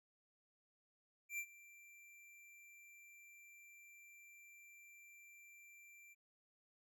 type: tone with ADSR envelope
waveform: square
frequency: 2356 Hz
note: D7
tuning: 5 cents sharp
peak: -40 dBFS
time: 1.29-6.15 s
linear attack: 94 ms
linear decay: 69 ms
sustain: -20 dB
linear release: 27 ms
effects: none